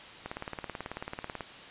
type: click train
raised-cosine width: 0.5 ms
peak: -21 dBFS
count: 22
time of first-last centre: 0.26-1.408 s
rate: 18.3 Hz
effects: white hiss -47 dBFS RMS until 1.7 s + resampled to 8000 Hz